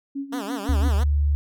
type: tone with tremolo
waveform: sine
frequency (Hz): 277.2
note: C#4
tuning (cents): 0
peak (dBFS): -25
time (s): 0.15-0.89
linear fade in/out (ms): 10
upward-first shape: sine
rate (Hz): 5.9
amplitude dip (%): 80
type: tone with vibrato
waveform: 10% pulse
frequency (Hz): 221.9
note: A3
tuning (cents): +15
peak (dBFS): -22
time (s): 0.32-1.04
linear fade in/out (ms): 10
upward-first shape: sine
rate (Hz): 5.9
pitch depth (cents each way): 220
type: tone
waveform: sine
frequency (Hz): 72.6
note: D2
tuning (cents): -19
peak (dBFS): -17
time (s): 0.69-1.35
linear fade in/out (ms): 0
effects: none